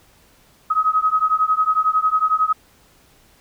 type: beating tone pair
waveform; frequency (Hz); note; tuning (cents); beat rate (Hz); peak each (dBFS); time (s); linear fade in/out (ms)
sine; 1263 / 1274; D#6 / D#6; +26 / +41; 11; -18; 0.7-2.53; 10
effects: pink hiss -54 dBFS RMS until 3.4 s